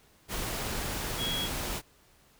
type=tone in noise; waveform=sine; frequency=3319 Hz; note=G#7; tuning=2 cents flat; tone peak=-31 dBFS; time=1.17-1.49 s; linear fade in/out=50 ms; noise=pink; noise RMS=-34 dBFS; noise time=0.28-1.82 s; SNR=0 dB; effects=pink hiss -62 dBFS RMS until 2.39 s